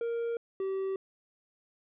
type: tone pair in turn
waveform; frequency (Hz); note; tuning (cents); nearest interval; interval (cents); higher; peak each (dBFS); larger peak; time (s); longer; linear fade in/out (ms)
triangle; 466.2 / 385; A#4 / G4; 0 / -31; minor third; 331; first; -28; neither; 0.01-0.37 / 0.6-0.96; neither; 2
effects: resampled to 8000 Hz